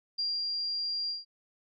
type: tone with ADSR envelope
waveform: sine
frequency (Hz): 4772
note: D8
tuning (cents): +27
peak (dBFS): -28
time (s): 0.18-1.25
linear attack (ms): 14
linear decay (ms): 220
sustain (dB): -2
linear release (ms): 160
effects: none